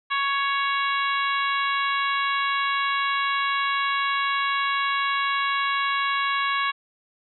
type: harmonic tone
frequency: 556 Hz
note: C#5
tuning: 5 cents sharp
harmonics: 2 / 3 / 4 / 5 / 6 / 7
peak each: -24 / -28 / -30 / -32 / -34 / -35 dBFS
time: 0.1-6.72 s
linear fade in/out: 20 ms
effects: none